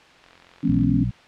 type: click train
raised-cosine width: 0.2 ms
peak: -30 dBFS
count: 27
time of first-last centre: 0.24-0.835 s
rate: 43.7 Hz
type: chord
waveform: sine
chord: C# minor seventh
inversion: first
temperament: just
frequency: 166.31 / 207.9 / 249.5 / 277.2 Hz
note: E3 / G#3 / B3 / C#4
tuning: +16 / +2 / +18 / 0 cents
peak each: -24 / -25 / -23 / -22 dBFS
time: 0.63-1.04 s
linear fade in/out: 10 ms
type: harmonic tone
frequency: 60.7 Hz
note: B1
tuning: 29 cents flat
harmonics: 1 / 2 / 3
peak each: -29 / -23 / -28 dBFS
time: 0.68-1.11 s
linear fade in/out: 10 ms
effects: white hiss -49 dBFS RMS until 1.27 s + low-pass 3000 Hz 12 dB/octave